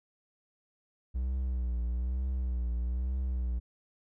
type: tone with vibrato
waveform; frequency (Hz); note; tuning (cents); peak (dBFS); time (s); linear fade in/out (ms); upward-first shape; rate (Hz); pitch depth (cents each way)
triangle; 61.9; B1; +5; -27; 1.14-3.6; 20; triangle; 1.1; 91
effects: none